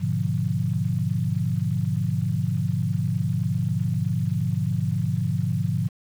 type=chord; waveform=sine; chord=G# diminished seventh; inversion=none; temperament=equal; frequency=103.83 / 123.47 / 146.83 / 174.61 Hz; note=G#2 / B2 / D3 / F3; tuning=0 / 0 / 0 / 0 cents; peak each=-27 dBFS; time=0-5.89 s; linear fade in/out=20 ms; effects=8-bit